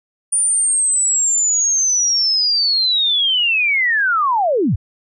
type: linear sweep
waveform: sine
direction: down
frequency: 9397 to 65.41 Hz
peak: -13 dBFS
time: 0.32-4.76 s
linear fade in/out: 10 ms
effects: none